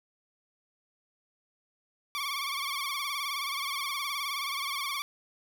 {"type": "tone with vibrato", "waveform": "15% pulse", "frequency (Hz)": 1124, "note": "C#6", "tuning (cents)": 24, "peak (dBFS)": -25, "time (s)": [2.15, 5.02], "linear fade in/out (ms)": 0, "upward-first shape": "sine", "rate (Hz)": 19, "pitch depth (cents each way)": 82, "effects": []}